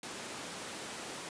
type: high-pass noise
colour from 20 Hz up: pink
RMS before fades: -43 dBFS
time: 0.03-1.29 s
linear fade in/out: 2 ms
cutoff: 230 Hz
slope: 12 dB/octave
effects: resampled to 22050 Hz